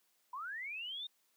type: linear sweep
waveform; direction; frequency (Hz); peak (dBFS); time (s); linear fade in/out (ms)
sine; up; 956 to 3702; -40; 0.33-1.07; 5
effects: white hiss -75 dBFS RMS until 1.36 s + high-pass 200 Hz 12 dB/octave